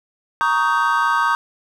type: chord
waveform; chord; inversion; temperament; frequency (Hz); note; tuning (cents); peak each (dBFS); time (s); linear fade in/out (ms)
triangle; Eb dominant seventh; second; just; 933.4 / 1120.1 / 1244.5 / 1555.6; Bb5 / Db6 / Eb6 / G6; +2 / +18 / 0 / -14; -19; 0.41-1.35; 0
effects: none